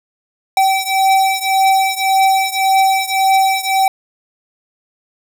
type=beating tone pair; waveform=square; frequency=770 / 771.8 Hz; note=G5 / G5; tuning=-31 / -27 cents; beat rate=1.8 Hz; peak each=-14 / -16 dBFS; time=0.57-3.88 s; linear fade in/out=2 ms; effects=none